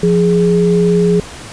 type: tone pair together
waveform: sine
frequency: 174.61 / 415.7 Hz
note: F3 / G#4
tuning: 0 / +2 cents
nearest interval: octave + minor third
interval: 1502 cents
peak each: -11 dBFS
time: 0.03-1.2 s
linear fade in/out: 2 ms
effects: pink hiss -31 dBFS RMS until 1.52 s + resampled to 22050 Hz